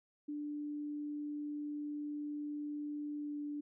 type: tone with pitch glide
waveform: sine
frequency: 294.9 to 293 Hz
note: D4 to D4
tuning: +7 to -4 cents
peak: -38 dBFS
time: 0.28-3.61 s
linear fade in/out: 10 ms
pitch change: -11 cents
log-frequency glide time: 3.17-3.38 s
effects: none